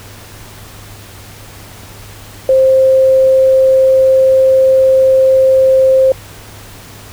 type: tone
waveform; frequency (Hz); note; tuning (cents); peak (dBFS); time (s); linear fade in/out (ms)
sine; 527; C5; +12; -5; 2.49-6.12; 2
effects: added 102 Hz sine -36 dBFS peak until 7.12 s + pink hiss -35 dBFS RMS until 7.12 s